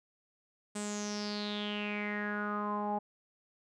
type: tone with low-pass filter sweep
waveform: sawtooth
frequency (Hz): 207.7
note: G#3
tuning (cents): 0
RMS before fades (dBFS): -36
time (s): 0.75-2.99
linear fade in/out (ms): 10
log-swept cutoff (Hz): 8400 to 790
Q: 7.4
effects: none